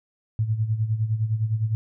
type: tone with tremolo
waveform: sine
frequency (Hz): 110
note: A2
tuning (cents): 0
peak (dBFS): -18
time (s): 0.39-1.75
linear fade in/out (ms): 0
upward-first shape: sine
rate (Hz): 9.8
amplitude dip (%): 70
effects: none